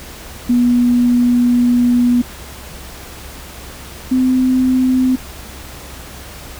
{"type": "tone pair in turn", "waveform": "sine", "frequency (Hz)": [243.3, 256.6], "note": ["B3", "C4"], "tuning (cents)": [-26, -34], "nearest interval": "minor second", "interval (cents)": 92, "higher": "second", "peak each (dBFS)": [-9, -10], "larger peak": "first", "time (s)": [[0.49, 2.22], [4.11, 5.16]], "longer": "first", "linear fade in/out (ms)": 10, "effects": ["added 66 Hz sine -36 dBFS peak until 6.59 s", "pink hiss -34 dBFS RMS until 6.59 s"]}